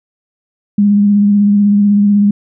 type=tone with vibrato; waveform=sine; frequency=204.1 Hz; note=G#3; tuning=30 cents flat; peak=-6 dBFS; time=0.78-2.31 s; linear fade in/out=5 ms; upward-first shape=sine; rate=16 Hz; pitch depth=23 cents each way; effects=none